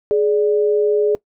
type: tone pair together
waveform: sine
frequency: 419.8 / 586 Hz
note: G#4 / D5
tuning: +19 / -4 cents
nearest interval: tritone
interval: 577 cents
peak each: -13 / -22 dBFS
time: 0.11-1.15 s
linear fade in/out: 0 ms
effects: noise-tail reverb RT60 0.1 s tail -21 dB re dry